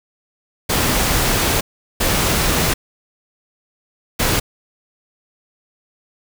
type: noise bursts at uneven times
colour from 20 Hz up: pink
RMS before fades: -17 dBFS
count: 3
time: 0.69-1.61 / 2-2.74 / 4.19-4.4 s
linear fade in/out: 10 ms
effects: none